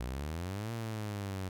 sawtooth exponential two-way sweep, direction up then down, 58.27 to 116.54 to 92.5 Hz, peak -32 dBFS, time 0-1.49 s, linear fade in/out 5 ms, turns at 0.72 s, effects none

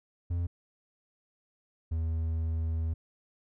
triangle tone pair in turn, 86.3 / 81.01 Hz, F2 / E2, -20 / -30 cents, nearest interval minor second, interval 110 cents, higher first, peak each -26 dBFS, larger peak neither, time 0.3-0.47 / 1.91-2.94 s, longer second, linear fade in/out 10 ms, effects none

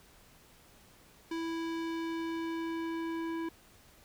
square tone with low-pass filter sweep, 329.6 Hz, E4, in tune, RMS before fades -36 dBFS, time 1.31-3.49 s, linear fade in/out 5 ms, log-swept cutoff 5100 to 2100 Hz, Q 0.78, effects pink hiss -60 dBFS RMS until 4.04 s

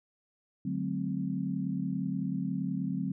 sine chord, D dominant seventh, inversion none, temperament equal with one note detuned, 146.83 / 185 / 215.5 / 261.6 Hz, D3 / F#3 / A3 / C4, 0 / 0 / -36 / 0 cents, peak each -37 / -33 / -38 / -35 dBFS, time 0.65-3.12 s, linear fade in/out 5 ms, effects none

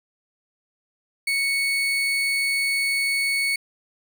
35% pulse tone, 2217 Hz, C#7, in tune, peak -19 dBFS, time 1.27-3.56 s, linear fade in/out 5 ms, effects none

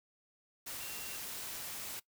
sine tone in noise, 2748 Hz, F7, 29 cents flat, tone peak -50 dBFS, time 0.8-1.17 s, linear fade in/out 10 ms, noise white, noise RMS -43 dBFS, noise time 0.66-2 s, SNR -10 dB, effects noise-tail reverb RT60 0.1 s tail -20 dB re dry

